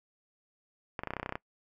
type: clicks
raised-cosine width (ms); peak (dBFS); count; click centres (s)
0.5; -19; 12; 0.992 / 1.035 / 1.073 / 1.106 / 1.136 / 1.167 / 1.198 / 1.23 / 1.261 / 1.293 / 1.324 / 1.355
effects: noise-tail reverb RT60 0.1 s tail -22 dB re dry

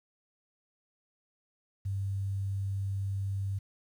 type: tone with quantisation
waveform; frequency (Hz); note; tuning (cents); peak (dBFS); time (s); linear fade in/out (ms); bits
sine; 98; G2; 0; -30; 1.85-3.59; 10; 10
effects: none

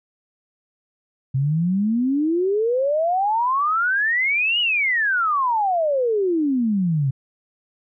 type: exponential two-way sweep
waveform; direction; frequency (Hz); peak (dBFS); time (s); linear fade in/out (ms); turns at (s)
sine; up then down; 129.1 to 2960 to 129.1; -17; 1.34-7.11; 10; 4.6
effects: none

